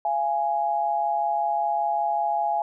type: tone pair together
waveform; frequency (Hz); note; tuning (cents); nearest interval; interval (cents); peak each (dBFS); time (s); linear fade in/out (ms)
sine; 685.4 / 830.6; F5 / G#5; -33 / 0; minor third; 333; -26 / -23; 0.05-2.62; 2
effects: none